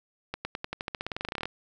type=accelerating click train; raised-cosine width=0.3 ms; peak=-16 dBFS; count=21; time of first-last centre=0.34-1.456 s; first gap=110 ms; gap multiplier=0.92; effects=none